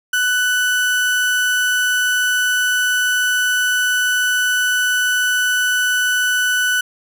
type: tone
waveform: 35% pulse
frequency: 1491 Hz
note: F#6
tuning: 13 cents sharp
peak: -13 dBFS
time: 0.13-6.81 s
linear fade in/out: 5 ms
effects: none